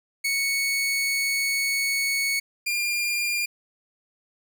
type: tone pair in turn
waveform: sawtooth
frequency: 2217 / 2403 Hz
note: C#7 / D7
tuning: 0 / +39 cents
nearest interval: minor second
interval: 139 cents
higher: second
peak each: -19 / -20 dBFS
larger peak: first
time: 0.24-2.4 / 2.66-3.46 s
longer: first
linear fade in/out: 10 ms
effects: none